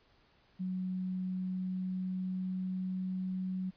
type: tone with pitch glide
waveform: sine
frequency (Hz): 185 to 186.18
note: F#3 to F#3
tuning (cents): 0 to +11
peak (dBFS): -33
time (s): 0.59-3.71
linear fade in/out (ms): 20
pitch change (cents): +11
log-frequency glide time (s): 1.24-3.4
effects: pink hiss -67 dBFS RMS until 3.76 s + resampled to 11025 Hz